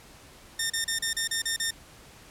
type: tone bursts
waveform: 10% pulse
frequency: 1818 Hz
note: A#6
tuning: 44 cents flat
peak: -17 dBFS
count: 8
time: 0.59-1.708 s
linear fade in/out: 5 ms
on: 110 ms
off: 34 ms
effects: pink hiss -51 dBFS RMS until 2.3 s + low-pass 12000 Hz 12 dB/octave